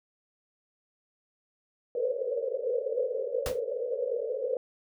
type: band-pass noise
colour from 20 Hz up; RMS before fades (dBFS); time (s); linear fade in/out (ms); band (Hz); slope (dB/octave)
pink; -31; 1.95-4.57; 2; 460 to 540; 96
type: noise with exponential decay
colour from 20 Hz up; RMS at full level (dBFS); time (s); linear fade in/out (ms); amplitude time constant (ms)
pink; -29; 3.46-3.6; 0; 29
effects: none